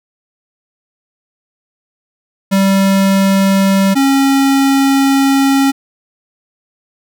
square tone pair in turn, 194.5 / 273.1 Hz, G3 / C#4, -13 / -26 cents, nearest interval tritone, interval 587 cents, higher second, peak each -9 dBFS, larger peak neither, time 2.51-3.95 / 3.95-5.72 s, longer second, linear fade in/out 20 ms, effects none

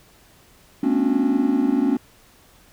triangle tone cluster, 213.4 / 237.7 / 267.8 / 288.7 / 362.5 Hz, G#3 / A#3 / C4 / D4 / F#4, +47 / +34 / +40 / -30 / -35 cents, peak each -27 / -22 / -18 / -20 / -27 dBFS, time 0.83-1.97 s, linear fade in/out 5 ms, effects pink hiss -53 dBFS RMS until 2.72 s

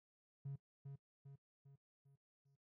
triangle tone with echo, 138.59 Hz, C#3, in tune, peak -40 dBFS, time 0.45-0.56 s, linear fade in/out 10 ms, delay 400 ms, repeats 5, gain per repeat -6 dB, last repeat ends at 2.56 s, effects noise-tail reverb RT60 0.1 s tail -21 dB re dry + tanh soft clip ceiling -40 dBFS

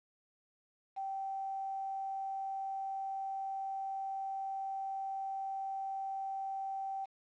sine tone with quantisation, 777 Hz, G5, 16 cents flat, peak -36 dBFS, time 0.96-7.06 s, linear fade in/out 20 ms, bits 9, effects low-pass 3000 Hz 12 dB/octave

